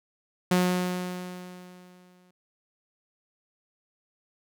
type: tone with exponential decay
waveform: sawtooth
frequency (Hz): 180.8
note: F#3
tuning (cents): -40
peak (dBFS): -15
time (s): 0.51-2.31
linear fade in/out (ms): 5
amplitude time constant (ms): 390
effects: none